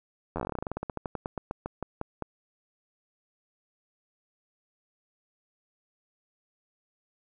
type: slowing click train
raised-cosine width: 1 ms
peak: -18 dBFS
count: 28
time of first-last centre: 0.36-2.223 s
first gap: 11 ms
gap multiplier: 1.12
effects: none